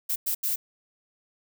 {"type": "noise bursts at uneven times", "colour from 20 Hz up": "violet", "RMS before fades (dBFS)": -27, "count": 3, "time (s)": [[0.09, 0.16], [0.26, 0.35], [0.43, 0.56]], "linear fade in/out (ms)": 10, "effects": []}